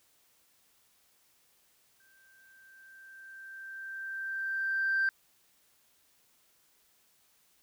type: tone with exponential growth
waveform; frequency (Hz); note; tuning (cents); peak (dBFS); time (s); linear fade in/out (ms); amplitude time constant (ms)
sine; 1568; G6; 0; -23; 2-5.09; 1; 670
effects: tanh soft clip ceiling -22 dBFS + white hiss -68 dBFS RMS until 7.62 s